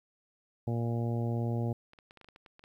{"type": "harmonic tone", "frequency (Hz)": 117.3, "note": "A#2", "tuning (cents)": 11, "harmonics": [1, 2, 3, 4, 5, 6, 7], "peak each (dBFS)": [-30, -36, -40, -42, -44, -46, -47], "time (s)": [0.67, 1.73], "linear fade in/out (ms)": 5}
{"type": "clicks", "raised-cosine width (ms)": 0.3, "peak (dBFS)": -37, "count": 11, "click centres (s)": [1.934, 1.988, 2.109, 2.173, 2.213, 2.245, 2.287, 2.361, 2.462, 2.594, 2.639]}
{"effects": ["11-bit"]}